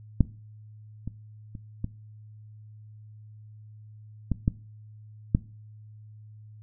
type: clicks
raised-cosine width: 5 ms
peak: -6 / -30 / -21 / -26 / -17 / -12 / -9 / -7 dBFS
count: 8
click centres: 0.207 / 0.251 / 1.076 / 1.552 / 1.844 / 4.317 / 4.479 / 5.349 s
effects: noise-tail reverb RT60 0.4 s tail -20 dB re dry + added 107 Hz sine -45 dBFS peak until 6.62 s